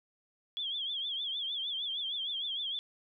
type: tone with vibrato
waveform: sine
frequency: 3331 Hz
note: G#7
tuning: 4 cents sharp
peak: -33 dBFS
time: 0.57-2.79 s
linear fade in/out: 0 ms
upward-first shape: triangle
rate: 6.5 Hz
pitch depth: 130 cents each way
effects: none